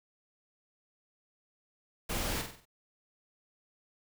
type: noise with echo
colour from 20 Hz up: pink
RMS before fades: -35 dBFS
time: 2.09-2.42 s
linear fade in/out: 10 ms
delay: 47 ms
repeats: 5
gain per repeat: -6 dB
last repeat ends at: 2.655 s
effects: none